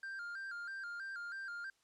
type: tone with vibrato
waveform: triangle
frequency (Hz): 1488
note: F#6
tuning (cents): +9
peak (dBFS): -40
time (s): 0.03-1.7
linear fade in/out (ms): 2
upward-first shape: square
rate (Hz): 3.1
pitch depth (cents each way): 100
effects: white hiss -75 dBFS RMS until 1.83 s + low-pass 8000 Hz 12 dB/octave